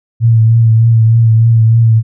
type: tone with vibrato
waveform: sine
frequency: 113.6 Hz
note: A#2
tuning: 44 cents flat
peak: -4 dBFS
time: 0.2-2.03 s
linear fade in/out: 50 ms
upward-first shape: triangle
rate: 3.3 Hz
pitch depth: 40 cents each way
effects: none